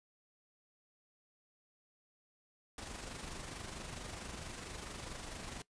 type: noise with amplitude modulation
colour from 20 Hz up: pink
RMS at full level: -44 dBFS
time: 2.78-5.62 s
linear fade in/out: 2 ms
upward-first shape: sine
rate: 24.5 Hz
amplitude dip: 45%
effects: noise-tail reverb RT60 0.1 s tail -19 dB re dry + resampled to 22050 Hz